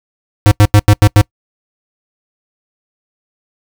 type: tone bursts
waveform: square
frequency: 103.83 Hz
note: G#2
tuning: in tune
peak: -4 dBFS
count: 6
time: 0.46-1.213 s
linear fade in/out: 0 ms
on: 53 ms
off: 87 ms
effects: noise-tail reverb RT60 0.1 s tail -25 dB re dry